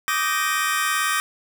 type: chord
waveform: sawtooth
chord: Eb major seventh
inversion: third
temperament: just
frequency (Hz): 1166.7 / 1244.5 / 1555.6 / 1866.8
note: D6 / Eb6 / G6 / Bb6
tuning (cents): -12 / 0 / -14 / +2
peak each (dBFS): -22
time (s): 0.08-1.2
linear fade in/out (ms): 0
effects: none